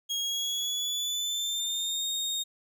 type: tone with pitch glide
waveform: 30% pulse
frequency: 3283 to 3706 Hz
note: G#7 to A#7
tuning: -21 to -11 cents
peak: -26 dBFS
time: 0.09-2.44 s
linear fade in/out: 20 ms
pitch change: +210 cents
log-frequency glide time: 0.2-2.08 s
effects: none